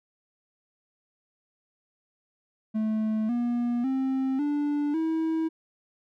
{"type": "tone with pitch steps", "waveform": "triangle", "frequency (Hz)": [217.5, 239.9, 264.7, 292, 322.1], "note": ["A3", "A#3", "C4", "D4", "E4"], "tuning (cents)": [-20, 50, 20, -10, -40], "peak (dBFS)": -22, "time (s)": [2.74, 5.49], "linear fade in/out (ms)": 20, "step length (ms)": 550, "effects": []}